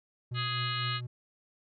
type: tone with tremolo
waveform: triangle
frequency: 122.4 Hz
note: B2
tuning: 15 cents flat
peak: -30 dBFS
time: 0.31-1.07 s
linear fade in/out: 10 ms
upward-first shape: triangle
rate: 4 Hz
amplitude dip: 45%
type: harmonic tone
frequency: 416.3 Hz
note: G#4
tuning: 4 cents sharp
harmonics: 3 / 4 / 5 / 6 / 7 / 8 / 9 / 10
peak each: -36 / -41 / -42 / -44 / -38 / -45 / -42 / -40 dBFS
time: 0.34-1.01 s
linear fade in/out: 50 ms
effects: none